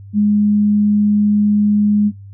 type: tone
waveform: sine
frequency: 207.7 Hz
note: G#3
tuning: in tune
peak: -10 dBFS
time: 0.13-2.12 s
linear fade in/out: 50 ms
effects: noise-tail reverb RT60 0.2 s tail -23 dB re dry + added 99 Hz sine -33 dBFS peak until 2.33 s